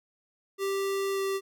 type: tone with pitch glide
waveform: square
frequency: 392 to 389.5 Hz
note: G4 to G4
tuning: 0 to -11 cents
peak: -28 dBFS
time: 0.58-1.41 s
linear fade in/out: 50 ms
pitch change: -11 cents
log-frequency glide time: 1.13-1.2 s
effects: none